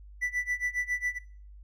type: tone with tremolo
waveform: triangle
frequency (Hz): 1975.5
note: B6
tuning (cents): 0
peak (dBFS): -24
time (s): 0.21-1.19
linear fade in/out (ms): 20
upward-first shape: sine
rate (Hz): 7.3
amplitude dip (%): 95
effects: noise-tail reverb RT60 0.5 s tail -21 dB re dry + added 50 Hz sine -46 dBFS peak until 1.63 s